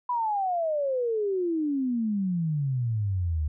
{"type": "exponential sweep", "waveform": "sine", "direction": "down", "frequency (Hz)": [1000, 73.42], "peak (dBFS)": -24, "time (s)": [0.09, 3.48], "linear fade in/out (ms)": 5, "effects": []}